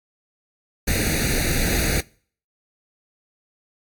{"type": "noise with comb filter", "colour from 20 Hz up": "pink", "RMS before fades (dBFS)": -21, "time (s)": [0.87, 2.01], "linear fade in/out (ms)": 10, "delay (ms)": 0.47, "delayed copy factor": 0.9, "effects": ["noise-tail reverb RT60 0.5 s tail -24 dB re dry", "AAC 64 kbps"]}